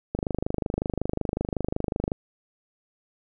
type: click train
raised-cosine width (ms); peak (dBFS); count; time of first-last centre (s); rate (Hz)
2; -12; 51; 0.15-2.119; 25.4
effects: none